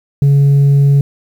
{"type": "tone", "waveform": "sine", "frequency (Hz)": 140.6, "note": "C#3", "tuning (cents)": 25, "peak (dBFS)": -3, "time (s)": [0.22, 1.01], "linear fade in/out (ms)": 2, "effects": ["tanh soft clip ceiling -5 dBFS", "7-bit"]}